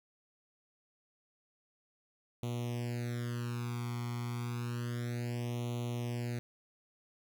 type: tone with flanger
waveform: sawtooth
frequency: 120 Hz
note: B2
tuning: 49 cents flat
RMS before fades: -37 dBFS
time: 2.43-6.39 s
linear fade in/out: 0 ms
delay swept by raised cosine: 0.3 to 0.91 ms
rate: 0.3 Hz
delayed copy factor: +1
effects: none